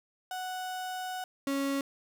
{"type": "tone pair in turn", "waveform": "35% pulse", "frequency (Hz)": [740, 276.2], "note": ["F#5", "C#4"], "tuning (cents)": [0, -6], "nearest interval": "octave + perfect fourth", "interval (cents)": 1706, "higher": "first", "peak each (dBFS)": [-33, -27], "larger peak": "second", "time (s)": [[0.31, 1.24], [1.47, 1.81]], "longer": "first", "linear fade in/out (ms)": 2, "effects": []}